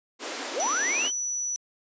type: high-pass noise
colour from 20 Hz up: pink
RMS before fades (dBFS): -34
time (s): 0.19-1.11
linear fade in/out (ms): 50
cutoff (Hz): 250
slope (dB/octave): 96
type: linear sweep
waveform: sine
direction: up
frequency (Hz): 289.8 to 3195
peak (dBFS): -26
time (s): 0.53-1.12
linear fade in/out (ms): 50
type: tone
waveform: sine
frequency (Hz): 5920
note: F#8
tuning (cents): 0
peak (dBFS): -27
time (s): 0.6-1.56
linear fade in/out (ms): 0
effects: resampled to 16000 Hz